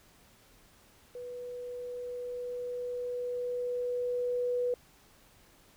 sine tone with level ramp, 491.2 Hz, B4, 9 cents flat, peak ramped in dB -39 to -27 dBFS, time 1.15-4.74 s, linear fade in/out 2 ms, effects pink hiss -61 dBFS RMS until 5.76 s

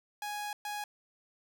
sawtooth tone bursts at uneven times, 830.6 Hz, G#5, in tune, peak -32 dBFS, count 2, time 0.22-0.53 / 0.65-0.84 s, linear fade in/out 2 ms, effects none

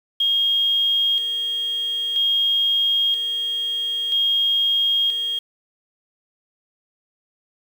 sine tone with tremolo, 3250 Hz, G#7, 38 cents flat, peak -16 dBFS, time 0.2-5.39 s, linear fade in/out 5 ms, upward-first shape square, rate 0.51 Hz, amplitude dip 45%, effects 7-bit

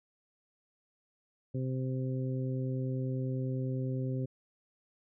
harmonic tone, 130 Hz, C3, 11 cents flat, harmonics 1 / 2 / 3 / 4, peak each -32 / -38 / -42 / -44 dBFS, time 1.54-4.26 s, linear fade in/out 10 ms, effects none

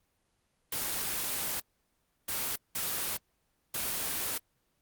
white noise bursts at uneven times, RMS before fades -33 dBFS, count 4, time 0.72-1.6 / 2.28-2.56 / 2.75-3.17 / 3.74-4.38 s, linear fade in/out 5 ms, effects pink hiss -75 dBFS RMS until 4.81 s + Opus 24 kbps

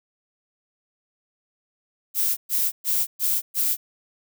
violet noise bursts, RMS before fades -22 dBFS, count 5, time 2.14-3.77 s, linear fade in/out 50 ms, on 230 ms, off 120 ms, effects none

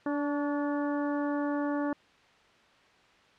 harmonic tone with a mistuned harmonic, 290 Hz, D4, 22 cents flat, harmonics 1 / 2 / 3 / 4 / 5 / 6, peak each -29 / -35 / -39 / -41 / -43 / -45 dBFS, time 0.06-1.93 s, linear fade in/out 2 ms, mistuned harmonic 4, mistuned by -32 cents, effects white hiss -60 dBFS RMS until 3.38 s + low-pass 3000 Hz 12 dB/octave

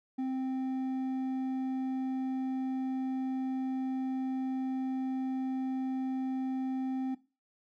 sine tone with hard clipping, 261.6 Hz, C4, in tune, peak -32 dBFS, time 0.18-7.15 s, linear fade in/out 10 ms, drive 5 dB, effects noise-tail reverb RT60 0.3 s tail -17 dB re dry

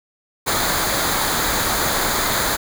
pink noise with comb filter, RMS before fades -20 dBFS, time 0.46-2.57 s, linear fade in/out 20 ms, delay 0.36 ms, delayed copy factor -0.6, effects none

